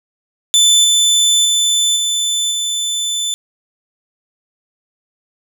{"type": "tone with level steps", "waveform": "25% pulse", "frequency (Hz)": 3518, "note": "A7", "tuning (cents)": -1, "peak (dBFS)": [-4, -6, -8, -11, -13], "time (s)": [0.54, 3.34], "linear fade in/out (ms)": 0, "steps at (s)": [0.84, 1.45, 1.96, 2.51], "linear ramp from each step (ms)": 5, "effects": []}